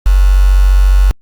sine tone with quantisation, 47.25 Hz, F#1, 37 cents sharp, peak -4 dBFS, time 0.06-1.11 s, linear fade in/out 0 ms, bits 4, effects Opus 48 kbps

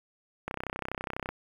click train, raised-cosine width 0.5 ms, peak -18 dBFS, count 27, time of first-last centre 0.48-1.29 s, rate 32.1 Hz, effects 8-bit

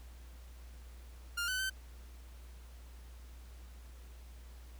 sawtooth tone with pitch steps, 1404 / 1509 / 1539 Hz, F6 / F#6 / G6, +9 / +34 / -32 cents, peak -30 dBFS, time 1.37-1.7 s, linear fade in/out 10 ms, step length 110 ms, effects added 60 Hz sine -49 dBFS peak until 4.79 s + pink hiss -62 dBFS RMS until 4.79 s

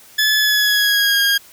20% pulse tone with pitch glide, 1721 to 1624.4 Hz, A6 to G#6, -39 to -39 cents, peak -8 dBFS, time 0.18-1.38 s, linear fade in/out 10 ms, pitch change -100 cents, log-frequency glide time 0.36-1.2 s, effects white hiss -45 dBFS RMS until 1.52 s

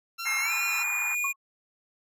15% pulse tone with vibrato, 1349 Hz, E6, 40 cents sharp, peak -26 dBFS, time 0.18-0.84 s, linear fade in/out 20 ms, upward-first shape sine, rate 4.8 Hz, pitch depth 22 cents each way
pink band-pass noise, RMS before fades -38 dBFS, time 0.25-1.15 s, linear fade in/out 10 ms, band 820 to 2500 Hz, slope 96 dB/octave
square tone with pitch glide, 2136 to 2439 Hz, C7 to D#7, +35 to -35 cents, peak -27 dBFS, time 0.25-1.33 s, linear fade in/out 20 ms, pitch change +230 cents, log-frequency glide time 0.41-0.52 s
sine tone with exponential decay, 1100 Hz, C#6, 14 cents flat, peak -26 dBFS, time 1.24-1.36 s, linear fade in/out 5 ms, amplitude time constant 24 ms
effects none

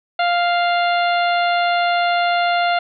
harmonic tone, 698.5 Hz, F5, in tune, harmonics 1 / 2 / 3 / 4 / 5 / 6, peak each -16 / -22 / -26 / -28 / -30 / -32 dBFS, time 0.19-2.79 s, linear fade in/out 5 ms, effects none

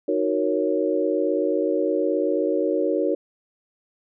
sine chord, D# minor seventh, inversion none, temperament equal, 311.1 / 370 / 466.2 / 554.4 Hz, D#4 / F#4 / A#4 / C#5, 0 / 0 / 0 / 0 cents, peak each -25 dBFS, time 0.08-3.15 s, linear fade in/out 5 ms, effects none

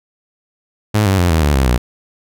sawtooth tone with pitch steps, 106.1 / 96.73 / 88.19 / 80.41 / 73.31 / 66.84 / 60.94 Hz, G#2 / G2 / F2 / E2 / D2 / C2 / B1, +38 / -23 / +17 / -42 / -3 / +38 / -22 cents, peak -7 dBFS, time 0.94-1.78 s, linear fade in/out 10 ms, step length 120 ms, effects none

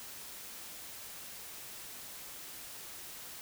silence, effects white hiss -47 dBFS RMS until 3.41 s

